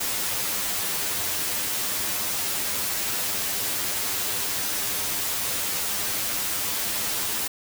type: noise with comb filter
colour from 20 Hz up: white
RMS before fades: -27 dBFS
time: 0-7.48 s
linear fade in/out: 10 ms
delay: 10 ms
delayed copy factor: +0.55
effects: none